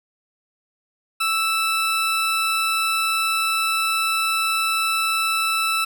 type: tone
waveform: 20% pulse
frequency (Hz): 1318.5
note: E6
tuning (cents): 0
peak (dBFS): -14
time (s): 1.2-5.85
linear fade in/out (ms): 10
effects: none